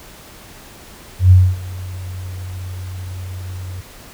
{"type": "tone with ADSR envelope", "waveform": "sine", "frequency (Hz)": 92, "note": "F#2", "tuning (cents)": -9, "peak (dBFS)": -3, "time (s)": [1.19, 3.81], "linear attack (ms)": 120, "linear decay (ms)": 250, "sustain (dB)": -22, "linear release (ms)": 6, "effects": ["pink hiss -40 dBFS RMS until 4.13 s"]}